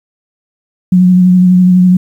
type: tone with vibrato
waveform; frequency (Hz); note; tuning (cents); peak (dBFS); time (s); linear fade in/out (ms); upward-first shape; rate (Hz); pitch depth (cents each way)
sine; 181.9; F#3; -29; -3; 0.92-1.97; 5; sine; 12; 22
effects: 7-bit